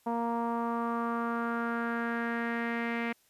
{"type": "tone with low-pass filter sweep", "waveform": "sawtooth", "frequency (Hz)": 233.4, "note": "A#3", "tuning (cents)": 2, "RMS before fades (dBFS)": -32, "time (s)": [0.06, 3.13], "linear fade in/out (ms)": 10, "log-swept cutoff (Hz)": [890, 2200], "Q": 4, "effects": ["white hiss -67 dBFS RMS until 3.29 s", "resampled to 32000 Hz"]}